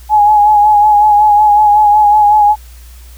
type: tone with vibrato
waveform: sine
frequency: 838 Hz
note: G#5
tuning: 15 cents sharp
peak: -4 dBFS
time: 0.09-2.56 s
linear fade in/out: 50 ms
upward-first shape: sine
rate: 5.4 Hz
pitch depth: 35 cents each way
effects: added 60 Hz sine -32 dBFS peak until 3.17 s + white hiss -43 dBFS RMS until 3.17 s